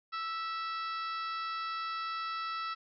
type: harmonic tone with a mistuned harmonic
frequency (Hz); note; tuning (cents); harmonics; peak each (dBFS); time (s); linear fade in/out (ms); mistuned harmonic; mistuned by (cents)
659.3; E5; 0; 2 / 3 / 4 / 5 / 6 / 7 / 8; -35 / -46 / -47 / -52 / -48 / -50 / -50; 0.12-2.75; 20; 3; -24
effects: none